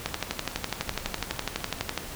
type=two click trains; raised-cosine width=0.2 ms; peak=-24 / -9 dBFS; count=29 / 24; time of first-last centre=0.09-1.787 / 0.06-1.977 s; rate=16.5 / 12 Hz; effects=pink hiss -39 dBFS RMS until 2.15 s